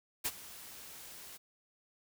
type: noise with ADSR envelope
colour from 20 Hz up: white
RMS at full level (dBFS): -32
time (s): 0.24-1.38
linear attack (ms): 19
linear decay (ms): 46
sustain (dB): -18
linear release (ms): 20
effects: none